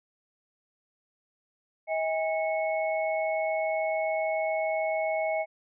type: tone cluster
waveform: sine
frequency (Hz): 639 / 812 / 2196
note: D#5 / G#5 / C#7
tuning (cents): +46 / -39 / -17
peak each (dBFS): -27 / -33 / -34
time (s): 1.87-5.46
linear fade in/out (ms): 50
effects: none